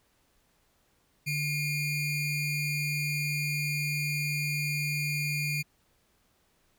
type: ring-modulated tone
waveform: square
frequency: 1143 Hz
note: D6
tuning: 47 cents flat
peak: -26 dBFS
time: 1.26-5.63 s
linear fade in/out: 20 ms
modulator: 1290 Hz
effects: pink hiss -69 dBFS RMS until 6.78 s